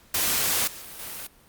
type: noise with level steps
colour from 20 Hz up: white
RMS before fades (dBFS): -24 / -41 / -36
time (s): 0.14-1.27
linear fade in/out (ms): 5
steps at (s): 0.67 / 0.99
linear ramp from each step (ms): 5
effects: pink hiss -56 dBFS RMS until 1.48 s + Opus 48 kbps

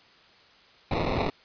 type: noise with sample-and-hold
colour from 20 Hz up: white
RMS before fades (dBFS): -27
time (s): 0.91-1.3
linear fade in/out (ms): 2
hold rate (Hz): 1575
effects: white hiss -56 dBFS RMS until 1.44 s + resampled to 11025 Hz

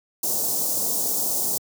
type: band-stop noise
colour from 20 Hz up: white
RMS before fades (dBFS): -24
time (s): 0.23-1.58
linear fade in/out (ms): 5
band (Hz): 790 to 5500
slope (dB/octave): 24
effects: high-pass 150 Hz 12 dB/octave

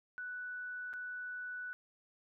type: tone with dropouts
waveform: sine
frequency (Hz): 1484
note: F#6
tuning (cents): +5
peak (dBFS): -40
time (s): 0.18-1.73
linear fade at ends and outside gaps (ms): 0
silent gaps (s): 0.931-0.937
effects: none

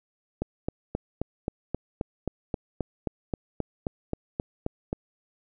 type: click train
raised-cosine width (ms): 2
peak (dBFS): -14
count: 18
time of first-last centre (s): 0.42-4.929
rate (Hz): 3.77
effects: none

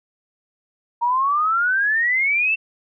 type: exponential sweep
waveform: sine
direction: up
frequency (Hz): 932.3 to 2700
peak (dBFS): -16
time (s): 1.01-2.56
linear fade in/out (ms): 20
effects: none

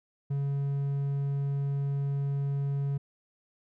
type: tone with hard clipping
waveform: triangle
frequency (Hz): 140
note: C#3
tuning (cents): +18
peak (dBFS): -28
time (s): 0.3-2.98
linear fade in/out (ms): 10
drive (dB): 6
effects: none

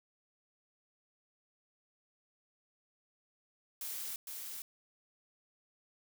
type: noise with echo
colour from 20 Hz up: blue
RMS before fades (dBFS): -41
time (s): 3.81-4.16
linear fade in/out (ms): 2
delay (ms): 460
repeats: 1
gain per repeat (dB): -3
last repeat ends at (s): 4.62
effects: none

